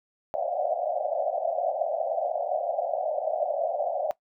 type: band-pass noise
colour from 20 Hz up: pink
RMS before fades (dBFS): -28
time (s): 0.34-4.11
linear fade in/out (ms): 0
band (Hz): 560 to 750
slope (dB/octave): 96
effects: noise-tail reverb RT60 0.1 s tail -19 dB re dry